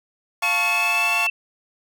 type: chord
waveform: sawtooth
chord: F augmented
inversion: none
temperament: equal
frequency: 698.5 / 880 / 1108.7 Hz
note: F5 / A5 / C#6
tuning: 0 / 0 / 0 cents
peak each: -24 / -25 / -23 dBFS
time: 0.42-1.27 s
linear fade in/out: 5 ms
type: tone with pitch glide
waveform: sine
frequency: 2562 to 2672 Hz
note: E7 to E7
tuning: -50 to +23 cents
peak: -19 dBFS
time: 0.43-1.3 s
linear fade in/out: 5 ms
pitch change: +73 cents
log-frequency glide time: 0.58-1.19 s
effects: none